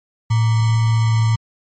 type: tone with sample-and-hold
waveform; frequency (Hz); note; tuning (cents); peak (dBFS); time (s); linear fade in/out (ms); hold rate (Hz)
sine; 112.3; A2; +36; -12; 0.3-1.36; 10; 1050
effects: MP3 32 kbps